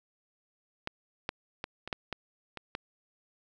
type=clicks; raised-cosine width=0.3 ms; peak=-17 / -15 / -19 / -23 / -15 / -18 / -23 / -18 dBFS; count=8; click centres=0.874 / 1.291 / 1.641 / 1.876 / 1.928 / 2.127 / 2.573 / 2.751 s; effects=none